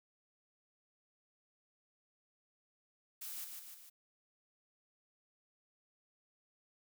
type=noise with echo; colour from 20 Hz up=blue; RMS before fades=-45 dBFS; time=3.21-3.45 s; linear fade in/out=10 ms; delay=150 ms; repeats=3; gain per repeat=-4 dB; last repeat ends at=3.9 s; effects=none